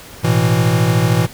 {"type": "chord", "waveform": "square", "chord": "A suspended second", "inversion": "none", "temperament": "equal", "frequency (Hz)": [110, 123.47, 164.81], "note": ["A2", "B2", "E3"], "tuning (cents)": [0, 0, 0], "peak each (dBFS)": -17, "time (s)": [0.23, 1.27], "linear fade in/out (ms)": 20, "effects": ["pink hiss -37 dBFS RMS until 1.33 s"]}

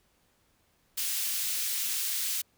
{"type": "high-pass noise", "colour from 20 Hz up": "white", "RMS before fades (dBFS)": -31, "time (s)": [0.97, 2.42], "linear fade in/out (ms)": 10, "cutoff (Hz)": 2500, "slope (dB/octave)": 12, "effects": ["pink hiss -69 dBFS RMS until 2.57 s"]}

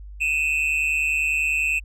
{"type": "tone pair together", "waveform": "triangle", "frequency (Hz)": [2516, 2666], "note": ["D#7", "E7"], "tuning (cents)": [19, 19], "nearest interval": "minor second", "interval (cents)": 100, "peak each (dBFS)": -21, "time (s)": [0.2, 1.8], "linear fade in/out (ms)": 20, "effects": ["added 50 Hz sine -36 dBFS peak until 1.84 s", "resampled to 32000 Hz"]}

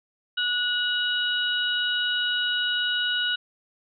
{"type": "tone cluster", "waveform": "sine", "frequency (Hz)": [1463, 2925, 3806], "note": ["F#6", "F#7", "A#7"], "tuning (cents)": [-20, -21, 35], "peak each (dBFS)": [-26, -26, -30], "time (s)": [0.37, 3.36], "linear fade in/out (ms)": 10, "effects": []}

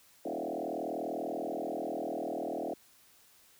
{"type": "tone with frequency modulation", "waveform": "sine", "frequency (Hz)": 493.9, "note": "B4", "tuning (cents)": 0, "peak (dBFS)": -33, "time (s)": [0.25, 2.74], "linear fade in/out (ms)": 5, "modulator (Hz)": 40.4, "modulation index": 5.9, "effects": ["white hiss -62 dBFS RMS until 3.59 s"]}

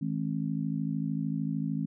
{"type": "harmonic tone", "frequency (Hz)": 53.3, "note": "G#1", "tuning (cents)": 46, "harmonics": [3, 4, 5], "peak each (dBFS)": [-32, -33, -34], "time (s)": [0.01, 1.86], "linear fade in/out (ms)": 10, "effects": []}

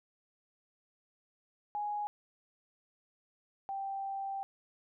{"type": "tone pair in turn", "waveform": "sine", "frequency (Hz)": [830.6, 783.6], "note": ["G#5", "G5"], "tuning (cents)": [0, -1], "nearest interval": "minor second", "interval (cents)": 101, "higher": "first", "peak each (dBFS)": [-33, -35], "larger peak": "first", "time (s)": [[1.75, 2.07], [3.69, 4.43]], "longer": "second", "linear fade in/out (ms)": 0, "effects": []}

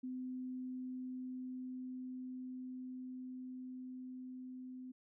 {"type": "tone with level ramp", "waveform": "sine", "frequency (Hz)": 255.1, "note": "C4", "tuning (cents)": -44, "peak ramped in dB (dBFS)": [-40, -46], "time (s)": [0.03, 4.92], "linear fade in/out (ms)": 10, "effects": []}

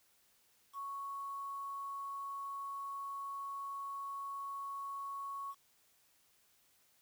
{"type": "tone with quantisation", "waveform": "sine", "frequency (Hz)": 1108.7, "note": "C#6", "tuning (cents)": 0, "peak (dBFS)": -40, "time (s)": [0.73, 5.55], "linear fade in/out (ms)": 50, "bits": 10, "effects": ["white hiss -71 dBFS RMS until 7.01 s"]}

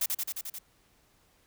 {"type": "noise with echo", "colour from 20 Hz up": "blue", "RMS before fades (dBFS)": -28, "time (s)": [0.01, 0.06], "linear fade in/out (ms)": 5, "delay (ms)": 88, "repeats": 6, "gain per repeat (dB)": -2, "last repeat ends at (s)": 0.588, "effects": ["pink hiss -66 dBFS RMS until 1.46 s"]}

